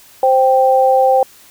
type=tone pair together; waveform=sine; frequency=523.3 / 784 Hz; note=C5 / G5; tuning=0 / 0 cents; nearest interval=perfect fifth; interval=700 cents; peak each=-11 dBFS; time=0.23-1.23 s; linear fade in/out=2 ms; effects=white hiss -44 dBFS RMS until 1.5 s